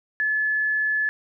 sine tone, 1722 Hz, A6, 38 cents flat, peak -20 dBFS, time 0.2-1.09 s, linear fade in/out 0 ms, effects none

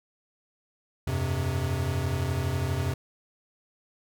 square chord, F suspended second, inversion none, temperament equal with one note detuned, 85.86 / 98 / 130.81 Hz, F2 / G2 / C3, -29 / 0 / 0 cents, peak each -31 / -33 / -30 dBFS, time 1.07-2.94 s, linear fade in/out 5 ms, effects none

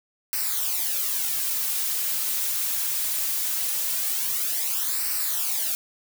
blue noise with flanger, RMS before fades -26 dBFS, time 0.33-5.75 s, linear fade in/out 0 ms, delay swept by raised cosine 0.29 to 4.69 ms, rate 0.21 Hz, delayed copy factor -0.7, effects none

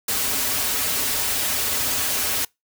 white noise with comb filter, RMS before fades -23 dBFS, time 0.08-2.45 s, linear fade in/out 5 ms, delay 5.8 ms, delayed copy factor -0.95, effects noise-tail reverb RT60 0.2 s tail -26 dB re dry

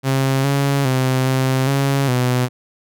sawtooth tone with pitch steps, 134.3 / 139.6 / 130 / 131.4 / 138 / 125.4 Hz, C3 / C#3 / C3 / C3 / C#3 / B2, +46 / +13 / -11 / +8 / -7 / +27 cents, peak -11 dBFS, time 0.03-2.49 s, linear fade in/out 50 ms, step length 410 ms, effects none

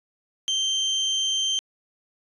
35% pulse tone, 3136 Hz, G7, in tune, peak -20 dBFS, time 0.48-1.59 s, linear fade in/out 0 ms, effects resampled to 24000 Hz

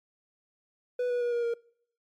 triangle tone with pitch steps, 493.9 / 487.4 / 480.9 / 474.6 / 468.3 Hz, B4 / B4 / B4 / A#4 / A#4, 0 / -23 / -46 / +31 / +8 cents, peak -24 dBFS, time 0.99-1.54 s, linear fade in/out 5 ms, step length 110 ms, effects noise-tail reverb RT60 0.7 s tail -26 dB re dry + MP3 64 kbps

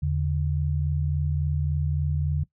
sine tone pair together, 81.3 / 144.86 Hz, E2 / D3, -23 / -23 cents, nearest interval minor seventh, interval 1000 cents, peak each -25 dBFS, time 0.02-2.44 s, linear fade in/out 10 ms, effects noise-tail reverb RT60 0.1 s tail -19 dB re dry

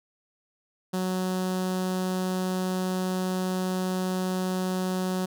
sawtooth tone with notch filter, 185 Hz, F#3, in tune, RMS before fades -28 dBFS, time 0.93-5.26 s, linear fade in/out 10 ms, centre 2200 Hz, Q 1.5, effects none

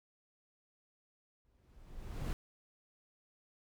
brown noise with exponential growth, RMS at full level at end -33 dBFS, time 1.45-2.33 s, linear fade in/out 0 ms, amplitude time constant 190 ms, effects none

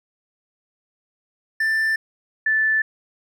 triangle / sine tone pair in turn, 1774 / 1754.6 Hz, A6 / A6, +14 / -5 cents, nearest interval unison, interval 19 cents, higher first, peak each -16 dBFS, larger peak neither, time 1.6-1.96 / 2.46-2.82 s, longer neither, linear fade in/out 5 ms, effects none

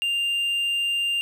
triangle tone, 2794 Hz, F7, in tune, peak -20 dBFS, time 0.02-1.21 s, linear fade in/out 0 ms, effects none

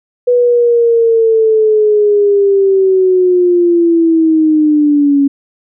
sine linear sweep, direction down, 492.5 to 277.2 Hz, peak -6 dBFS, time 0.27-5.28 s, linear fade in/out 10 ms, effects none

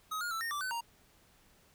square tone with pitch steps, 1266 / 1426 / 1325 / 1841 / 1168 / 1514 / 934 Hz, D#6 / F6 / E6 / A#6 / D6 / F#6 / A#5, +30 / +36 / +9 / -22 / -10 / +39 / +3 cents, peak -35 dBFS, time 0.11-0.81 s, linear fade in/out 10 ms, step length 100 ms, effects pink hiss -65 dBFS RMS until 1.74 s

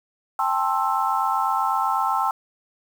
sine chord, A minor seventh, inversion third, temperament just, 792 / 880 / 1056 / 1320 Hz, G5 / A5 / C6 / E6, +18 / 0 / +16 / +2 cents, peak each -25 dBFS, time 0.39-2.31 s, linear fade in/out 2 ms, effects 7-bit

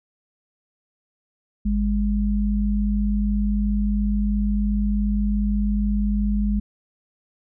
sine tone pair together, 51.38 / 205.5 Hz, G#1 / G#3, -18 / -18 cents, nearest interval 2 octaves, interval 2400 cents, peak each -21 dBFS, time 1.65-6.6 s, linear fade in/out 10 ms, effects none

